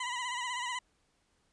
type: tone with vibrato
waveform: 20% pulse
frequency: 987.8 Hz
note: B5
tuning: in tune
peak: -29 dBFS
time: 0-0.79 s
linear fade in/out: 5 ms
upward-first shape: sine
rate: 16 Hz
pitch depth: 63 cents each way
effects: pink hiss -73 dBFS RMS until 1.52 s + resampled to 22050 Hz